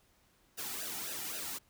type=noise with flanger; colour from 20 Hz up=white; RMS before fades=-40 dBFS; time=0.57-1.59 s; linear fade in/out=20 ms; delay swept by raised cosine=0.9 to 1.9 ms; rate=3.8 Hz; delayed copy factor=-0.7; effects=pink hiss -69 dBFS RMS until 1.69 s